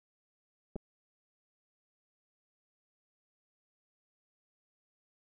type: clicks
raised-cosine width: 2 ms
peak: -27 dBFS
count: 2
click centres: 0.758 / 0.763 s
effects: none